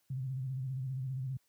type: tone with vibrato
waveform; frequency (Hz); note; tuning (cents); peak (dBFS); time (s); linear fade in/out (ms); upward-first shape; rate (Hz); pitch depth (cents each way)
sine; 131.1; C3; +4; -34; 0.1-1.37; 5; square; 15; 57
effects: white hiss -75 dBFS RMS until 1.48 s + high-pass 60 Hz 12 dB/octave